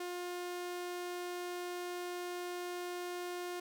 sawtooth tone, 355.2 Hz, F4, 29 cents sharp, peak -35 dBFS, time 0-3.6 s, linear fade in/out 5 ms, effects none

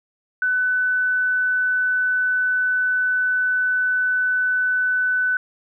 sine tone, 1500 Hz, F#6, 23 cents sharp, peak -17 dBFS, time 0.42-5.37 s, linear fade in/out 2 ms, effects none

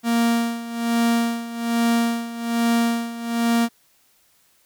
45% pulse tone with tremolo, 233.1 Hz, A#3, in tune, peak -16 dBFS, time 0.03-3.69 s, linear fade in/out 50 ms, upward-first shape sine, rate 1.2 Hz, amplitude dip 80%, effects white hiss -60 dBFS RMS until 4.65 s

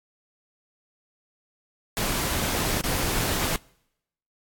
pink noise with dropouts, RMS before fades -26 dBFS, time 1.97-3.56 s, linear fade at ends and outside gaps 0 ms, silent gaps 2.811-2.84 s, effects noise-tail reverb RT60 0.8 s tail -25 dB re dry + AAC 64 kbps

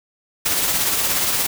white noise with tremolo, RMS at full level -18 dBFS, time 0.45-1.47 s, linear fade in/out 10 ms, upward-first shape triangle, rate 17 Hz, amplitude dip 40%, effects none

